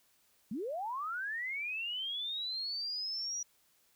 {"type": "linear sweep", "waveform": "sine", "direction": "up", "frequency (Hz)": [185, 5840], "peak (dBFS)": -35, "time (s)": [0.51, 3.43], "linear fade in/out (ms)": 5, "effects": ["white hiss -70 dBFS RMS until 3.95 s"]}